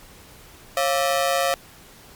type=ring-modulated tone; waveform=sawtooth; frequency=620 Hz; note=D#5; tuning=6 cents flat; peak=-12 dBFS; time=0.77-1.54 s; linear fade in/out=0 ms; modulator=75.1 Hz; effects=pink hiss -47 dBFS RMS until 2.15 s + MP3 96 kbps